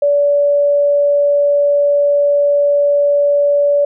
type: tone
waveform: sine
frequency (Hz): 575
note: D5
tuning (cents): -37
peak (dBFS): -9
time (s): 0.02-3.85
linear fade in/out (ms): 5
effects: none